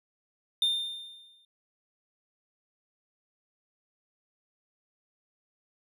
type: tone with exponential decay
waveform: triangle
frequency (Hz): 3615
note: A7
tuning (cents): +46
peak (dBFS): -20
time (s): 0.62-1.45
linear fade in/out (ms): 2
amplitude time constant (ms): 180
effects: none